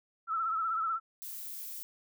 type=tone with vibrato; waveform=sine; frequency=1318.5 Hz; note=E6; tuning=in tune; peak=-29 dBFS; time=0.27-1 s; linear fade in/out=50 ms; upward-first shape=triangle; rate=16 Hz; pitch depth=73 cents each way
type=noise; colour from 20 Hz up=violet; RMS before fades=-42 dBFS; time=1.22-1.83 s; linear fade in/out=0 ms
effects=none